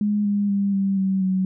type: tone with pitch steps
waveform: sine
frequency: 207.7 / 203.5 / 199.47 / 195.48 / 191.57 / 187.73 Hz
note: G#3 / G#3 / G3 / G3 / G3 / F#3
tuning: 0 / -35 / +30 / -5 / -40 / +25 cents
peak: -18 dBFS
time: 0.01-1.45 s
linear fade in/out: 2 ms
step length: 240 ms
effects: none